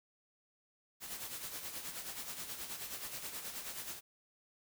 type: noise with tremolo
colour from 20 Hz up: white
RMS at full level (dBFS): -42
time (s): 1-4.01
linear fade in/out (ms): 50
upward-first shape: sine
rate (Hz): 9.4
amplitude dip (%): 55
effects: none